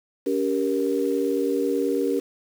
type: chord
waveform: sine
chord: G diminished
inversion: second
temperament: just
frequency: 282.2 / 392 / 470.4 Hz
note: Db4 / G4 / Bb4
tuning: +31 / 0 / +16 cents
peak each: -25 dBFS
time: 0.26-2.2 s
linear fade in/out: 10 ms
effects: 7-bit